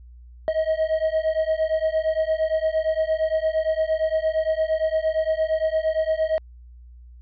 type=beating tone pair; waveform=triangle; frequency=630 / 638.7 Hz; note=D#5 / D#5; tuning=+21 / +45 cents; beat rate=8.7 Hz; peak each=-21 dBFS; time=0.48-6.38 s; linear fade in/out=0 ms; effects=added 60 Hz sine -42 dBFS peak until 7.21 s + resampled to 11025 Hz